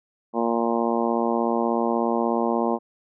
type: harmonic tone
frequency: 116.54 Hz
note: A#2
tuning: in tune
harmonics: 2 / 3 / 4 / 5 / 6 / 7 / 8 / 9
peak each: -25 / -27 / -28 / -29 / -30 / -30 / -31 / -32 dBFS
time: 0.33-2.79 s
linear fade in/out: 50 ms
effects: none